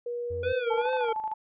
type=tone with pitch glide; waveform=sine; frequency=480 to 485 Hz; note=B4 to B4; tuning=-49 to -31 cents; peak=-30 dBFS; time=0.06-0.86 s; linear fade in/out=5 ms; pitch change=+18 cents; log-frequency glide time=0.42-0.64 s
type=tone; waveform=triangle; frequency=87.5 Hz; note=F2; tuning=4 cents sharp; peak=-34 dBFS; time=0.3-0.53 s; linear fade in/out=10 ms
type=tone with vibrato; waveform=square; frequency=483.8 Hz; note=B4; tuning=36 cents flat; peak=-27 dBFS; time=0.43-1.13 s; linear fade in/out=5 ms; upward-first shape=sine; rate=2.5 Hz; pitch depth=110 cents each way
type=tone with tremolo; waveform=sine; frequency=870 Hz; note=A5; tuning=20 cents flat; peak=-27 dBFS; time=0.7-1.34 s; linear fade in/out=10 ms; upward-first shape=square; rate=13 Hz; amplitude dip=55%
effects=resampled to 8000 Hz